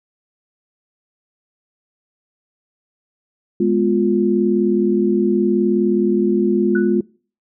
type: chord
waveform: sine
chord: F diminished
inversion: first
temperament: equal with one note detuned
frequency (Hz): 207.7 / 246.9 / 351.9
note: Ab3 / Cb4 / F4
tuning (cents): 0 / 0 / +13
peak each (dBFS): -17 / -21 / -16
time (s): 3.6-7.01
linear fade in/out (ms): 5
type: tone with exponential decay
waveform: sine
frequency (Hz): 1480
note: F#6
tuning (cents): 0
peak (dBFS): -19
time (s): 6.75-6.96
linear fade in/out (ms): 5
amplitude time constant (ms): 44
effects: noise-tail reverb RT60 0.4 s tail -22 dB re dry